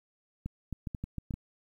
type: clicks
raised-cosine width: 5 ms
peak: -23 dBFS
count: 8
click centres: 0.46 / 0.727 / 0.872 / 0.948 / 1.04 / 1.183 / 1.308 / 1.34 s
effects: 10-bit